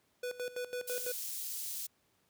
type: tone with tremolo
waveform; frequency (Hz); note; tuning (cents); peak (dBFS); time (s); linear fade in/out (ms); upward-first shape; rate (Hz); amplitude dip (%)
square; 493.9; B4; 0; -36; 0.23-1.12; 5; square; 6; 80
type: high-pass noise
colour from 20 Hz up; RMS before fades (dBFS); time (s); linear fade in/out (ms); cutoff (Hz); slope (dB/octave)
white; -40; 0.87-1.87; 10; 4900; 12
effects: pink hiss -73 dBFS RMS until 2.29 s + high-pass 100 Hz 12 dB/octave